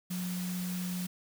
sine tone in noise, 180.6 Hz, F#3, 42 cents flat, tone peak -33 dBFS, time 0.1-1.07 s, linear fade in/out 10 ms, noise white, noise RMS -43 dBFS, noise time 0.1-1.07 s, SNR +7 dB, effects none

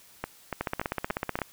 two click trains, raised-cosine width 0.5 ms, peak -13 / -15 dBFS, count 14 / 5, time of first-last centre 0.61-1.417 / 0.24-1.389 s, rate 16.1 / 3.48 Hz, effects white hiss -55 dBFS RMS until 1.52 s

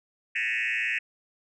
sine tone with frequency modulation, 2217 Hz, C#7, in tune, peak -24 dBFS, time 0.35-0.99 s, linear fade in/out 10 ms, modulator 115 Hz, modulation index 4.3, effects tanh soft clip ceiling -21 dBFS

